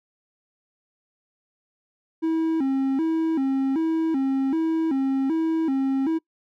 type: tone with vibrato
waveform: triangle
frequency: 294.9 Hz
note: D4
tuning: 7 cents sharp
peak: -18 dBFS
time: 2.22-6.19 s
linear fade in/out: 20 ms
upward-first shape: square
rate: 1.3 Hz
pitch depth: 160 cents each way
effects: noise-tail reverb RT60 0.1 s tail -24 dB re dry